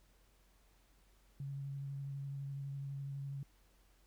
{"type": "tone with vibrato", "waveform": "sine", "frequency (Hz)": 138.8, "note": "C#3", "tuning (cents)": 3, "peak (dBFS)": -40, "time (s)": [1.4, 3.43], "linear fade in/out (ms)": 2, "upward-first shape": "sine", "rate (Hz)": 12, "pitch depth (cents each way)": 15, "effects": ["added 46 Hz sine -67 dBFS peak until 4.06 s", "pink hiss -72 dBFS RMS until 4.06 s"]}